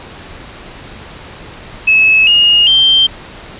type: tone with pitch steps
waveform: sine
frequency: 2588 / 2855 / 3150 Hz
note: E7 / F7 / G7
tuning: -32 / +37 / +8 cents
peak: -5 dBFS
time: 1.87-3.07 s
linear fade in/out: 10 ms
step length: 400 ms
effects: pink hiss -32 dBFS RMS until 3.59 s + resampled to 8000 Hz